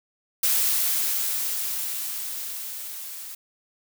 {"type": "noise with level ramp", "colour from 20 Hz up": "blue", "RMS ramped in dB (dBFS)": [-21, -38], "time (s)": [0.43, 3.35], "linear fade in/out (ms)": 5, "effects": []}